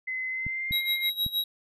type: tone with pitch glide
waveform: sine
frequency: 2042 to 2119 Hz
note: C7 to C7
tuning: -43 to +21 cents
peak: -29 dBFS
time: 0.07-1.1 s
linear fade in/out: 10 ms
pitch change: +64 cents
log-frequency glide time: 0.29-0.76 s
type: clicks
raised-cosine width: 5 ms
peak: -23 dBFS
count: 3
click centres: 0.466 / 0.71 / 1.264 s
type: tone with tremolo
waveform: square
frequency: 3843 Hz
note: B7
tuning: 48 cents flat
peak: -24 dBFS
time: 0.72-1.44 s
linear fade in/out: 2 ms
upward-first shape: sine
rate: 6.4 Hz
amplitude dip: 85%
effects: resampled to 32000 Hz